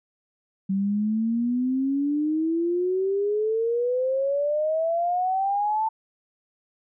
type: exponential sweep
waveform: sine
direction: up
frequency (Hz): 191 to 892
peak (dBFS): -21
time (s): 0.69-5.89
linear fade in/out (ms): 10
effects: none